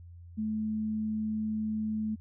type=tone; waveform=sine; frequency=216.3 Hz; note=A3; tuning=29 cents flat; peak=-29 dBFS; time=0.37-2.16 s; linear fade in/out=20 ms; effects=added 86 Hz sine -46 dBFS peak until 2.2 s